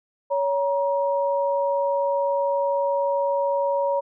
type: tone pair together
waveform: sine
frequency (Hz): 561.1 / 948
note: C#5 / A#5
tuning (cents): +21 / +29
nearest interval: major sixth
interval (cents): 908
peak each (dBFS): -21 / -25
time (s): 0.3-4.01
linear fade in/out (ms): 20
effects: none

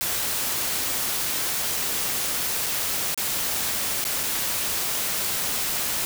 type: noise with dropouts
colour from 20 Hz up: white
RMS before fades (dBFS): -26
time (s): 0.01-6.05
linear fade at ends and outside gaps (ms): 0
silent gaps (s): 2.661-2.665 / 3.145-3.176 / 4.041-4.051 / 4.232-4.236
effects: none

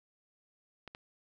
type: clicks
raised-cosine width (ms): 0.3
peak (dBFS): -29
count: 2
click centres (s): 0.877 / 0.949
effects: none

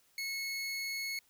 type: tone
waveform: 25% pulse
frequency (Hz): 2189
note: C#7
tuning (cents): -22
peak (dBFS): -32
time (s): 0.18-1.19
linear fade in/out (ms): 2
effects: white hiss -69 dBFS RMS until 1.29 s

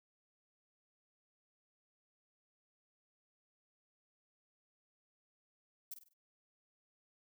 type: noise with echo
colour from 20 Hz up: violet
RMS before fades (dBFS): -44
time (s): 5.91-5.94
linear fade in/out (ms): 5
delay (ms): 49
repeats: 4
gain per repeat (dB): -8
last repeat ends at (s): 6.136
effects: noise-tail reverb RT60 0.1 s tail -24 dB re dry

